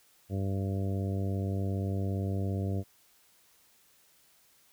harmonic tone, 97.4 Hz, G2, 11 cents flat, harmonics 1 / 2 / 3 / 4 / 5 / 6 / 7, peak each -30 / -36 / -40 / -42 / -44 / -46 / -47 dBFS, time 0.29-2.84 s, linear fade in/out 50 ms, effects white hiss -64 dBFS RMS until 4.72 s

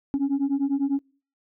sine beating tone pair, 271.7 / 281.7 Hz, C#4 / C#4, -35 / +28 cents, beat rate 10 Hz, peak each -23 / -22 dBFS, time 0.14-0.99 s, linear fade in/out 0 ms, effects noise-tail reverb RT60 0.4 s tail -24 dB re dry + tanh soft clip ceiling -18 dBFS

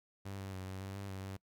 sawtooth tone with pitch steps, 98.1 / 96.8 / 93.8 / 94.9 / 97 / 99.4 / 95.6 / 96.6 Hz, G2 / G2 / F#2 / F#2 / G2 / G2 / G2 / G2, +2 / -21 / +24 / +44 / -18 / +25 / -43 / -25 cents, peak -38 dBFS, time 0.25-1.37 s, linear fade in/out 10 ms, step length 140 ms, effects noise-tail reverb RT60 0.1 s tail -23 dB re dry

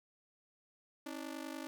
sawtooth ring-modulated tone, 293.7 Hz, D4, in tune, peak -35 dBFS, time 1.06-1.67 s, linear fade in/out 0 ms, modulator 25.2 Hz, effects none

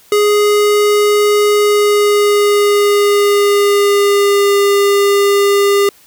square tone with pitch glide, 415.3 to 402.3 Hz, G#4 to G4, 0 to +45 cents, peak -9 dBFS, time 0.12-5.89 s, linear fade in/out 2 ms, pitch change -55 cents, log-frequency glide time 1.56-4.58 s, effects white hiss -46 dBFS RMS until 6.06 s

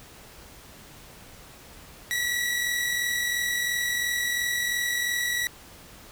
sawtooth tone pair together, 1932.6 / 1975.5 Hz, B6 / B6, -38 / 0 cents, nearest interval unison, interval 38 cents, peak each -22 / -30 dBFS, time 2.11-5.47 s, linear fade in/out 0 ms, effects pink hiss -48 dBFS RMS until 6.11 s

